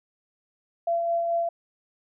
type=tone with tremolo; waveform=sine; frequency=679 Hz; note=F5; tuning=49 cents flat; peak=-21 dBFS; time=0.87-1.49 s; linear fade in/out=5 ms; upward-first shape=sine; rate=4.6 Hz; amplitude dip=30%; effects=none